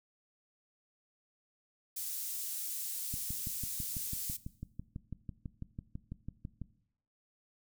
pink high-pass noise, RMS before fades -39 dBFS, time 1.96-4.37 s, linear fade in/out 10 ms, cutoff 9100 Hz, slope 12 dB/octave
click train, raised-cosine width 5 ms, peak -28 dBFS, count 22, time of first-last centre 3.14-6.617 s, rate 6.04 Hz
effects noise-tail reverb RT60 0.7 s tail -18 dB re dry

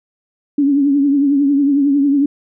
sine tone with vibrato, 281.7 Hz, C#4, 28 cents sharp, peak -10 dBFS, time 0.58-2.26 s, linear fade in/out 5 ms, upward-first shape triangle, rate 11 Hz, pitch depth 76 cents each way, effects none

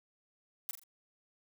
blue noise with echo, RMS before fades -37 dBFS, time 0.69-0.71 s, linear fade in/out 0 ms, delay 42 ms, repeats 3, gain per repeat -8 dB, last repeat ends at 0.836 s, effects none

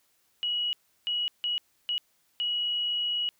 sine tone bursts at uneven times, 2914 Hz, F#7, 27 cents flat, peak -26 dBFS, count 5, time 0.43-0.73 / 1.07-1.28 / 1.44-1.58 / 1.89-1.98 / 2.4-3.29 s, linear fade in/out 0 ms, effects white hiss -69 dBFS RMS until 3.39 s

